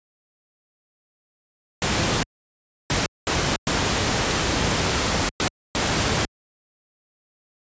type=noise bursts at uneven times; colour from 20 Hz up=pink; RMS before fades=-21 dBFS; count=6; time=1.82-2.23 / 2.9-3.06 / 3.27-3.56 / 3.67-5.29 / 5.4-5.48 / 5.75-6.25 s; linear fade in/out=0 ms; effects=high-pass 60 Hz 12 dB/octave + resampled to 16000 Hz